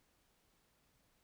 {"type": "silence", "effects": ["pink hiss -75 dBFS RMS until 1.23 s"]}